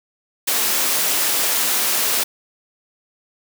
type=high-pass noise; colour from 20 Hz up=white; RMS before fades=-19 dBFS; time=0.47-2.24 s; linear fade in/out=10 ms; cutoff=240 Hz; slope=12 dB/octave; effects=none